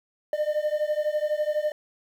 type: beating tone pair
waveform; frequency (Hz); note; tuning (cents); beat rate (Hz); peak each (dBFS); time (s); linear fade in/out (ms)
triangle; 599 / 611; D5 / D#5; +34 / -32; 12; -24 / -25; 0.33-1.72; 2
effects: 9-bit